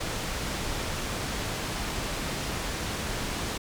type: low-pass noise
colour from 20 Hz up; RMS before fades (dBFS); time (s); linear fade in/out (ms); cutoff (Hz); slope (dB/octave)
pink; -32; 0-3.58; 10; 8400; 12
effects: none